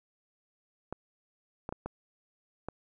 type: clicks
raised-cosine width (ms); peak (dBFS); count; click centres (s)
1; -22; 5; 0.926 / 1.691 / 1.725 / 1.86 / 2.686
effects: none